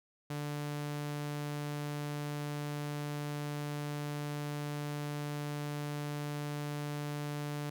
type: tone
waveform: sawtooth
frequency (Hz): 146.83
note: D3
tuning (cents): 0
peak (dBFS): -32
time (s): 0.3-7.7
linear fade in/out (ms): 5
effects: none